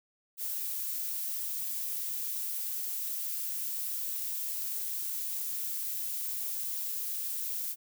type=noise; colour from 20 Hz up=violet; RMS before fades=-35 dBFS; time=0.37-7.76 s; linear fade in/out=50 ms; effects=none